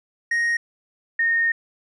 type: tone pair in turn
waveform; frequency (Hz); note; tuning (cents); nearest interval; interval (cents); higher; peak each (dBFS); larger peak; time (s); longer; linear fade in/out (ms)
triangle / sine; 1869 / 1842.2; A#6 / A#6; +4 / -21; unison; 25; first; -17; neither; 0.31-0.57 / 1.19-1.52; second; 5
effects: resampled to 22050 Hz